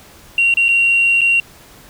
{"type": "tone with dropouts", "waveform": "sine", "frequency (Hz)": 2753, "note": "F7", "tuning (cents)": -25, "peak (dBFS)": -9, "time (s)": [0.38, 1.4], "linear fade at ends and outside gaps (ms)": 2, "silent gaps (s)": [[0.54, 0.571], [0.684, 0.688], [1.209, 1.215]], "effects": ["tanh soft clip ceiling -6 dBFS", "pink hiss -43 dBFS RMS until 1.89 s"]}